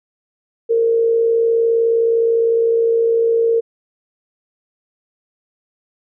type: tone with amplitude modulation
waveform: sine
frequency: 459.2 Hz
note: A#4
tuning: 26 cents flat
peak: -10 dBFS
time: 0.69-3.61 s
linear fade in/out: 20 ms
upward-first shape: sine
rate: 59.6 Hz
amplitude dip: 40%
effects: none